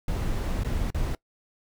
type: noise with dropouts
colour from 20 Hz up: brown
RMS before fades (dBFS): -27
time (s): 0.08-1.15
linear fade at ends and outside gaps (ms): 2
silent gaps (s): 0.635-0.646 / 0.904-0.945
effects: noise-tail reverb RT60 0.1 s tail -22 dB re dry